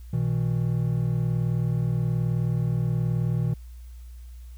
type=tone pair together; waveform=triangle; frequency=121.15 / 160 Hz; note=B2 / D#3; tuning=-33 / +49 cents; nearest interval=perfect fourth; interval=482 cents; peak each=-22 / -24 dBFS; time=0.13-3.54 s; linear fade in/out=5 ms; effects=added 60 Hz sine -39 dBFS peak until 4.57 s + white hiss -61 dBFS RMS until 4.57 s